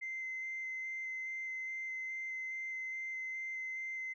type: tone with vibrato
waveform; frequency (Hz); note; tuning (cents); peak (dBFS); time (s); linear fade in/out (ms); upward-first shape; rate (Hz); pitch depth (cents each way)
sine; 2070; C7; -19; -37; 0.01-4.14; 20; square; 2.4; 8
effects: tanh soft clip ceiling -34 dBFS